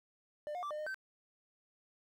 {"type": "tone with pitch steps", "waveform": "triangle", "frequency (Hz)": [597, 716, 1170, 604, 611, 1545], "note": ["D5", "F5", "D6", "D5", "D#5", "G6"], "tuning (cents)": [28, 43, -7, 48, -32, -26], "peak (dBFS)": -36, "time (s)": [0.47, 0.944], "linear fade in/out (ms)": 0, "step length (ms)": 79, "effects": ["12-bit"]}